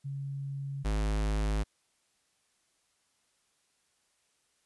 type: tone pair in turn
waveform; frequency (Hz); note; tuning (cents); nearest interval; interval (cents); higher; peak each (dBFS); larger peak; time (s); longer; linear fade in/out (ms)
sine / square; 138.59 / 52.39; C#3 / G#1; 0 / +16; octave + perfect fourth; 1684; first; -34 / -28; second; 0.04-0.84 / 0.84-1.64; neither; 20
effects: white hiss -73 dBFS RMS until 4.65 s + resampled to 24000 Hz